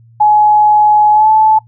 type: tone with pitch glide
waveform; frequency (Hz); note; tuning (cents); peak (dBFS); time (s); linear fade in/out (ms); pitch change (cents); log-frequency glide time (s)
sine; 844 to 869.2; G#5 to A5; +28 to -21; -5; 0.2-1.59; 10; +51; 1.12-1.29
effects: noise-tail reverb RT60 0.1 s tail -19 dB re dry + added 115 Hz sine -40 dBFS peak until 1.67 s